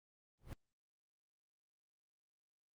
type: noise with exponential growth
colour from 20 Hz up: brown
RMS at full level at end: -40 dBFS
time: 0.39-0.53 s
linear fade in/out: 0 ms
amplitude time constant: 30 ms
effects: Opus 32 kbps